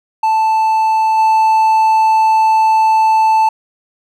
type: tone with level steps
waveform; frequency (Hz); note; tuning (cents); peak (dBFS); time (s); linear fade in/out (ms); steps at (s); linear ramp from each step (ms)
triangle; 880; A5; 0; -8 / -6; 0.23-3.49; 5; 1.17; 20
effects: none